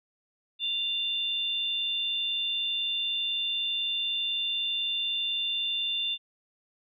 sine tone pair together, 2794 / 3544 Hz, F7 / A7, 0 / +12 cents, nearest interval major third, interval 412 cents, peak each -33 / -28 dBFS, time 0.59-6.18 s, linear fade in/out 50 ms, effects none

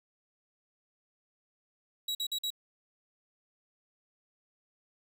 40% pulse tone bursts, 3877 Hz, B7, 33 cents flat, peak -30 dBFS, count 4, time 2.08-2.504 s, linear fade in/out 5 ms, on 70 ms, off 48 ms, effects none

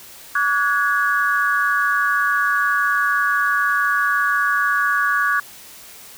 sine tone cluster, 1143 / 1459 / 1665 Hz, D6 / F#6 / G#6, -47 / -25 / +4 cents, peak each -20 dBFS, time 0.35-5.4 s, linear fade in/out 5 ms, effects white hiss -41 dBFS RMS until 6.17 s

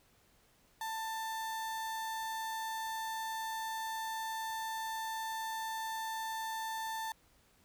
35% pulse tone, 889 Hz, A5, 18 cents sharp, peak -35 dBFS, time 0.81-7.12 s, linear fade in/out 2 ms, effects pink hiss -68 dBFS RMS until 7.64 s

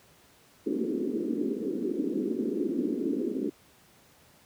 pink band-pass noise, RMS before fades -30 dBFS, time 0.66-3.5 s, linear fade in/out 10 ms, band 220 to 410 Hz, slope 48 dB/octave, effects pink hiss -59 dBFS RMS until 4.45 s + high-pass 80 Hz 12 dB/octave

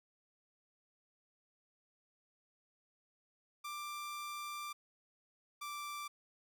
sawtooth tone pair in turn, 1182 / 1173.2 Hz, D6 / D6, +11 / -2 cents, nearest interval unison, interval 13 cents, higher first, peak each -38 / -38 dBFS, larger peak neither, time 3.64-4.73 / 5.61-6.08 s, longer first, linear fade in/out 10 ms, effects none

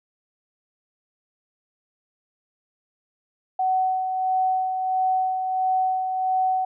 sine tone with tremolo, 750 Hz, F#5, 23 cents sharp, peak -18 dBFS, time 3.59-6.65 s, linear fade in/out 5 ms, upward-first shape sine, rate 1.5 Hz, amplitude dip 45%, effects none

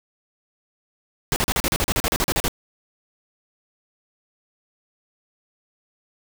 pink noise bursts, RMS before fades -21 dBFS, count 15, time 1.32-2.481 s, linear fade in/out 0 ms, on 41 ms, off 39 ms, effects none

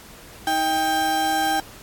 35% pulse tone pair together, 316.4 / 792 Hz, D#4 / G5, +29 / +18 cents, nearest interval octave + major third, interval 1589 cents, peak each -26 / -18 dBFS, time 0.47-1.6 s, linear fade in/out 2 ms, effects pink hiss -44 dBFS RMS until 1.82 s + AAC 64 kbps

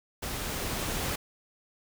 pink noise with level ramp, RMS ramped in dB -35 to -31 dBFS, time 0.22-1.16 s, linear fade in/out 10 ms, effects none

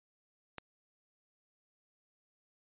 click, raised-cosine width 0.3 ms, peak -25 dBFS, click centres 0.583 s, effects resampled to 8000 Hz

